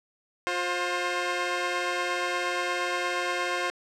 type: tone pair together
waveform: 10% pulse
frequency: 355.5 / 529 Hz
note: F4 / C5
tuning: +31 / +19 cents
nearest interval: perfect fifth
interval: 688 cents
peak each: -21 dBFS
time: 0.47-3.7 s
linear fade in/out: 0 ms
effects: low-pass 6000 Hz 12 dB/octave